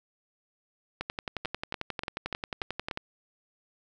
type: two click trains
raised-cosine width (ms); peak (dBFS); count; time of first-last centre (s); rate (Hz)
0.3; -16 / -17; 23 / 6; 1.01-2.974 / 1.45-2.912; 11.2 / 3.42
effects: none

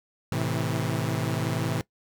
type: chord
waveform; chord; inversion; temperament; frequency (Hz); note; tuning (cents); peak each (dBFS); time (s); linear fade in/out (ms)
sawtooth; A minor; none; equal with one note detuned; 110 / 130.81 / 162.17; A2 / C3 / E3; 0 / 0 / -28; -26; 0.32-1.81; 0
effects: noise-tail reverb RT60 0.1 s tail -20 dB re dry

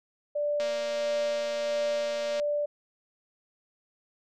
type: tone with tremolo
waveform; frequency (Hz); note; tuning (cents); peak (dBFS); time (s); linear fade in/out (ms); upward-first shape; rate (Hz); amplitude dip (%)
sine; 587.3; D5; 0; -25; 0.35-2.66; 10; sine; 1.5; 35
type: click train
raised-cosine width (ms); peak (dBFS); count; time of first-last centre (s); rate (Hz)
0.2; -22; 420; 0.6-2.398; 233
effects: none

